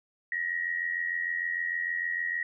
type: tone with amplitude modulation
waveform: sine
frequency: 1899 Hz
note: A#6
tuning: 32 cents sharp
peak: -25 dBFS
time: 0.32-2.43 s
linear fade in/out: 2 ms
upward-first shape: sine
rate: 86.6 Hz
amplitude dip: 70%
effects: none